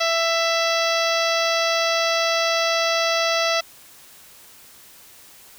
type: harmonic tone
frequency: 664 Hz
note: E5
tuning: 12 cents sharp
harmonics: 1 / 2 / 3 / 4 / 5 / 6 / 7 / 8 / 9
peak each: -22 / -25 / -27 / -28 / -29 / -30 / -30 / -31 / -32 dBFS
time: 0-3.61 s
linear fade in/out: 10 ms
effects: white hiss -47 dBFS RMS until 5.58 s